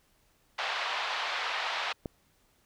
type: band-pass noise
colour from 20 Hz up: pink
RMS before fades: -33 dBFS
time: 0.58-1.93 s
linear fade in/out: 10 ms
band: 720 to 4100 Hz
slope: 24 dB/octave
type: click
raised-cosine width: 2 ms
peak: -21 dBFS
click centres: 2.058 s
effects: pink hiss -68 dBFS RMS until 2.65 s